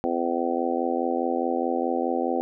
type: harmonic tone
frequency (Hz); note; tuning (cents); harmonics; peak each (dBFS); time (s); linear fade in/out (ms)
84.8; E2; +50; 3 / 4 / 5 / 6 / 7 / 8 / 9; -29 / -29 / -32 / -29 / -35 / -35 / -29; 0.04-2.41; 0
effects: none